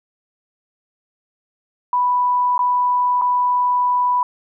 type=tone with dropouts; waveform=sine; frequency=987.8 Hz; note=B5; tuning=in tune; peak=-14 dBFS; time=1.93-4.23 s; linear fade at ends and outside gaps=2 ms; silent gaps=2.579-2.591 / 3.214-3.219 s; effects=none